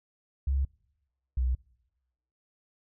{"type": "tone pair in turn", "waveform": "sine", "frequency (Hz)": [68, 62.79], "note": ["C#2", "B1"], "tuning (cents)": [-33, 29], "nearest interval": "minor second", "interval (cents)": 138, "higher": "first", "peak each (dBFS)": -24, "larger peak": "neither", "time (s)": [[0.47, 0.65], [1.37, 1.55]], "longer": "neither", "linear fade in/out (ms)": 5, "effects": ["noise-tail reverb RT60 1.0 s tail -25 dB re dry"]}